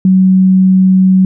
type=tone; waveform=sine; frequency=187.7 Hz; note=F#3; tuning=25 cents sharp; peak=-4 dBFS; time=0.05-1.25 s; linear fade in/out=2 ms; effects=none